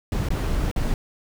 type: noise with dropouts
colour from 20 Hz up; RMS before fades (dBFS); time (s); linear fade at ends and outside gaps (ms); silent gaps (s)
brown; -23; 0.12-0.94; 1; 0.287-0.304 / 0.714-0.761
effects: none